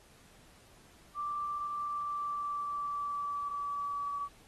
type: tone with pitch glide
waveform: sine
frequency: 1174.7 to 1143.2 Hz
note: D6 to D6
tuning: 0 to -47 cents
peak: -33 dBFS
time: 1.14-4.29 s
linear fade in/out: 50 ms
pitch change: -47 cents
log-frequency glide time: 1.76-4.17 s
effects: pink hiss -61 dBFS RMS until 4.47 s + AAC 32 kbps